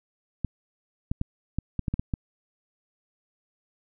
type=clicks; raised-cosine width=5 ms; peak=-14 dBFS; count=9; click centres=0.447 / 1.115 / 1.214 / 1.586 / 1.793 / 1.882 / 1.94 / 1.995 / 2.138 s; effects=none